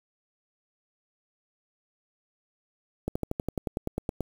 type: slowing click train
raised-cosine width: 2 ms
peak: -15 dBFS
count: 13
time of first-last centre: 3.08-4.207 s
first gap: 75 ms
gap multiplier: 1.04
effects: 7-bit